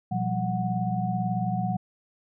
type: tone cluster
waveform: sine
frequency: 120.9 / 174.8 / 193 / 736 Hz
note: B2 / F3 / G3 / F#5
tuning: -36 / +2 / -27 / -9 cents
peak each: -30 dBFS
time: 0.11-1.77 s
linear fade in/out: 10 ms
effects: none